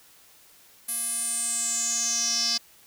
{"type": "tone with band-pass filter sweep", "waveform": "square", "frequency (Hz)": 233.1, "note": "A#3", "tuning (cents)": 0, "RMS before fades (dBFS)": -27, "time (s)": [0.88, 2.58], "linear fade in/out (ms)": 10, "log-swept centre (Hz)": [11000, 5000], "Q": 7.8, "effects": ["white hiss -55 dBFS RMS until 2.86 s"]}